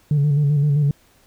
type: tone with vibrato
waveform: sine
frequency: 145.5 Hz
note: D3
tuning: 16 cents flat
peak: -12 dBFS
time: 0.11-0.91 s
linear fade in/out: 2 ms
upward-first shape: square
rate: 7.7 Hz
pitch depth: 45 cents each way
effects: tanh soft clip ceiling -12 dBFS + pink hiss -56 dBFS RMS until 1.26 s